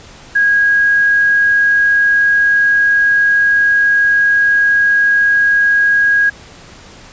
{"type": "tone with quantisation", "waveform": "sine", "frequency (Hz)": 1643, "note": "G#6", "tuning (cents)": -19, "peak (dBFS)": -8, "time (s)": [0.35, 6.3], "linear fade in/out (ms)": 10, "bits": 6, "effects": ["pink hiss -38 dBFS RMS until 7.12 s", "resampled to 16000 Hz"]}